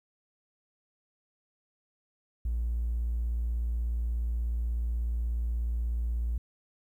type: tone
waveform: triangle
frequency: 58.27 Hz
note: A#1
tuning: in tune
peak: -24 dBFS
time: 2.45-6.38 s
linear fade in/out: 5 ms
effects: tanh soft clip ceiling -24 dBFS + 11-bit